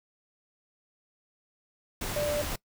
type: tone in noise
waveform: sine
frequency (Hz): 590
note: D5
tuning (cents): +8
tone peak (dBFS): -27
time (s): 2.16-2.42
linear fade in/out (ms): 5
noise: pink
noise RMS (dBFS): -34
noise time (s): 2.01-2.56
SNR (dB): +4
effects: noise-tail reverb RT60 0.1 s tail -22 dB re dry